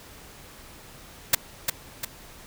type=noise with echo; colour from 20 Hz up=white; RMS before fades=-17 dBFS; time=1.33-1.35 s; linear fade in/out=5 ms; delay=350 ms; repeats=2; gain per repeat=-6 dB; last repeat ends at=2.05 s; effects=pink hiss -47 dBFS RMS until 2.46 s